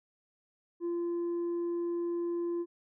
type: tone with tanh clipping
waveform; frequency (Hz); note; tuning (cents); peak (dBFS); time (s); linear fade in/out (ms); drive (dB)
sine; 344; F4; -26; -31; 0.8-2.66; 50; 2
effects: none